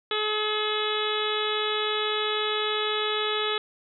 harmonic tone, 426.1 Hz, G#4, 44 cents sharp, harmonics 1 / 2 / 3 / 4 / 5 / 6 / 7 / 8 / 9, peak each -29 / -37 / -31 / -36 / -37 / -37 / -36 / -31 / -34 dBFS, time 0.11-3.58 s, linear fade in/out 2 ms, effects none

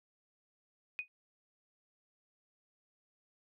sine tone with exponential decay, 2489 Hz, D#7, in tune, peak -31 dBFS, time 0.99-1.08 s, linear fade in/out 0 ms, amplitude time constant 18 ms, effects none

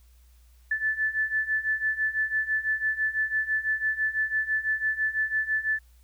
sine beating tone pair, 1744 / 1750 Hz, A6 / A6, -16 / -10 cents, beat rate 6 Hz, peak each -29 / -26 dBFS, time 0.71-5.79 s, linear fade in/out 5 ms, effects added 60 Hz sine -53 dBFS peak until 6.03 s + white hiss -66 dBFS RMS until 6.03 s

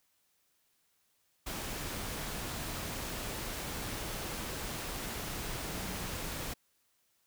sine tone in noise, 185 Hz, F#3, in tune, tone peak -47 dBFS, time 5.66-6.11 s, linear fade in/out 10 ms, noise pink, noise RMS -39 dBFS, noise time 1.46-6.54 s, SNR -11 dB, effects white hiss -74 dBFS RMS until 7.26 s

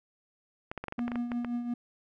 clicks, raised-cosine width 0.5 ms, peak -21 dBFS, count 11, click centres 0.715 / 0.777 / 0.84 / 0.883 / 0.924 / 0.992 / 1.08 / 1.118 / 1.157 / 1.318 / 1.447 s
triangle tone with tremolo, 240 Hz, B3, 49 cents flat, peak -26 dBFS, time 0.98-1.74 s, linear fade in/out 5 ms, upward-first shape triangle, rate 5.7 Hz, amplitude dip 60%
effects none

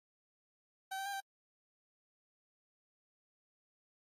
30% pulse tone with pitch steps, 769 / 778 / 799 / 782 Hz, G5 / G5 / G5 / G5, -33 / -13 / +33 / -4 cents, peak -36 dBFS, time 0.91-1.206 s, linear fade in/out 10 ms, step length 74 ms, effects AAC 48 kbps

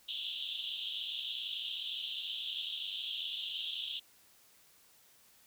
pink band-pass noise, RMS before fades -40 dBFS, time 0.08-4 s, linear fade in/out 10 ms, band 2900 to 3700 Hz, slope 96 dB/octave, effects white hiss -64 dBFS RMS until 5.46 s

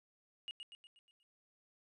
triangle tone with echo, 2867 Hz, F7, 45 cents sharp, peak -38 dBFS, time 0.48-0.51 s, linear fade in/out 0 ms, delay 120 ms, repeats 6, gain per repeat -6 dB, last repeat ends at 1.23 s, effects tanh soft clip ceiling -38 dBFS + resampled to 24000 Hz

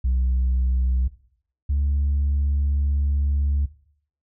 sine tone pair in turn, 63.3 / 71.05 Hz, B1 / C#2, +43 / +43 cents, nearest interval major second, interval 200 cents, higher second, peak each -16 / -17 dBFS, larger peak first, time 0.04-1.08 / 1.69-3.66 s, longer second, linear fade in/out 10 ms, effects noise-tail reverb RT60 0.6 s tail -18 dB re dry + tanh soft clip ceiling -16 dBFS

